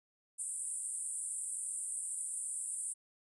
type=band-pass noise; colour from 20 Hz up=pink; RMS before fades=-40 dBFS; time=0.38-2.94 s; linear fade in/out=20 ms; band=8200 to 9700 Hz; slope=96 dB/octave; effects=none